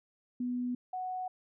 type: tone pair in turn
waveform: sine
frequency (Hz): 246.9 / 739.9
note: B3 / F#5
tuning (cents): 0 / 0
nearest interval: octave + perfect fifth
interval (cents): 1900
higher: second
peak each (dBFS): -31 / -34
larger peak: first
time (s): 0.4-0.75 / 0.93-1.28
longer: neither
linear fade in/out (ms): 5
effects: none